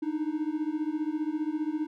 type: beating tone pair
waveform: triangle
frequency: 300.5 / 315.5 Hz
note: D4 / D#4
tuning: +40 / +24 cents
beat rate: 15 Hz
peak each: -29 dBFS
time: 0.02-1.87 s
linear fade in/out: 10 ms
effects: none